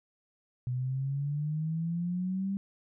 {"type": "exponential sweep", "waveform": "sine", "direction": "up", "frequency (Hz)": [123.47, 198.8], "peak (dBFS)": -29, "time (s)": [0.67, 2.57], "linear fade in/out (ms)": 0, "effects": []}